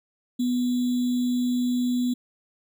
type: tone with sample-and-hold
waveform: sine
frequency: 246.9 Hz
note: B3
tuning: in tune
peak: -21 dBFS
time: 0.39-2.14 s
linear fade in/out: 10 ms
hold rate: 3675 Hz
effects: none